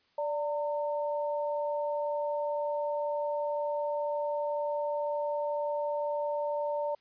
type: tone pair together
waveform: sine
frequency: 585.7 / 911 Hz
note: D5 / A#5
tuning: -5 / -40 cents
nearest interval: minor sixth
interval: 765 cents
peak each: -30 / -35 dBFS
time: 0.18-6.95 s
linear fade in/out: 5 ms
effects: white hiss -69 dBFS RMS until 7 s + resampled to 11025 Hz